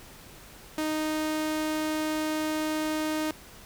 sawtooth tone, 310 Hz, D#4, 6 cents flat, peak -23 dBFS, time 0.78-3.31 s, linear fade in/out 2 ms, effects pink hiss -49 dBFS RMS until 3.65 s

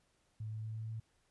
sine tone with pitch steps, 108.6 / 109.29 / 109.99 / 110.69 / 111.4 Hz, A2 / A2 / A2 / A2 / A2, -22 / -11 / 0 / +11 / +22 cents, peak -39 dBFS, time 0.4-1 s, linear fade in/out 5 ms, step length 120 ms, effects pink hiss -75 dBFS RMS until 1.3 s + resampled to 24000 Hz

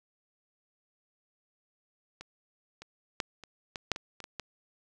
clicks, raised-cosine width 0.2 ms, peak -26 / -28 / -12 / -29 / -19 / -9 / -21 / -26 / -25 / -19 dBFS, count 10, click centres 2.21 / 2.82 / 3.202 / 3.437 / 3.758 / 3.917 / 3.961 / 4.203 / 4.241 / 4.397 s, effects none

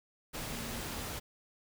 sine tone in noise, 233.1 Hz, A#3, in tune, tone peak -44 dBFS, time 0.52-0.81 s, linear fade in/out 20 ms, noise pink, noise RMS -40 dBFS, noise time 0.33-1.2 s, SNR -7 dB, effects none

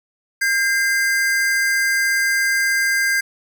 square tone pair together, 1604.6 / 2068 Hz, G6 / C7, +40 / -21 cents, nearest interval major third, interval 439 cents, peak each -18 / -22 dBFS, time 0.41-3.21 s, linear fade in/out 10 ms, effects none

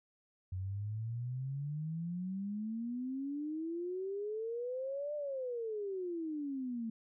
sine exponential two-way sweep, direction up then down, 90.9 to 600 to 221.3 Hz, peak -36 dBFS, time 0.52-6.9 s, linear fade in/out 5 ms, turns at 5.15 s, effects none

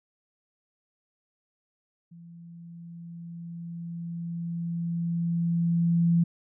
sine tone with level ramp, 169.4 Hz, E3, 48 cents sharp, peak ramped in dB -45 to -18 dBFS, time 2.11-6.24 s, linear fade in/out 10 ms, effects none

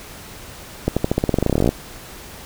accelerating click train, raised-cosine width 2 ms, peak -3 dBFS, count 21, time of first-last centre 0.88-1.691 s, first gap 86 ms, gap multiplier 0.91, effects pink hiss -38 dBFS RMS until 2.45 s

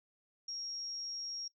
sine tone, 5588 Hz, F8, in tune, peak -39 dBFS, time 0.48-1.48 s, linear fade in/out 5 ms, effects noise-tail reverb RT60 0.1 s tail -21 dB re dry

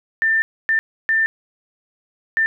sine tone bursts at uneven times, 1789 Hz, A6, 28 cents sharp, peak -14 dBFS, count 4, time 0.22-0.42 / 0.69-0.79 / 1.09-1.26 / 2.37-2.46 s, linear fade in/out 0 ms, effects none

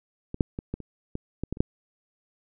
clicks, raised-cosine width 3 ms, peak -20 / -7 / -19 / -17 / -26 / -18 / -16 / -16 / -28 / -7 dBFS, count 10, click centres 0.344 / 0.408 / 0.589 / 0.74 / 0.803 / 1.154 / 1.436 / 1.526 / 1.571 / 1.605 s, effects none

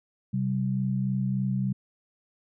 sine tone pair together, 130.15 / 193.5 Hz, C3 / G3, -9 / -22 cents, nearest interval perfect fifth, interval 687 cents, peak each -27 dBFS, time 0.33-1.73 s, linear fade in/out 10 ms, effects none

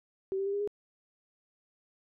sine tone with pitch steps, 384.3 / 391.2 / 398.3 / 405.5 / 412.8 Hz, G4 / G4 / G4 / G#4 / G#4, -34 / -4 / +28 / -41 / -10 cents, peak -29 dBFS, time 0.32-0.675 s, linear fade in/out 0 ms, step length 71 ms, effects none

